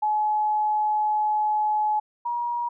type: tone pair in turn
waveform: sine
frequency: 850 / 954.1 Hz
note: G#5 / A#5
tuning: +40 / +40 cents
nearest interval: major second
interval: 200 cents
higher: second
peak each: -20 / -24 dBFS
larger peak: first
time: 0.02-2 / 2.25-2.69 s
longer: first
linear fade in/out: 10 ms
effects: none